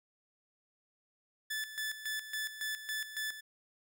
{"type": "tone with tremolo", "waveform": "sawtooth", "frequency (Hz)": 1741, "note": "A6", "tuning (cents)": -19, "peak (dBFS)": -31, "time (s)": [1.5, 3.41], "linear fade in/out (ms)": 10, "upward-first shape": "square", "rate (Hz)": 3.6, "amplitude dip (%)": 70, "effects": []}